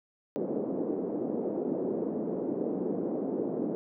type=band-pass noise; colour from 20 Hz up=white; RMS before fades=-32 dBFS; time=0.36-3.75 s; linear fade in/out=0 ms; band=210 to 450 Hz; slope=24 dB/octave; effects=none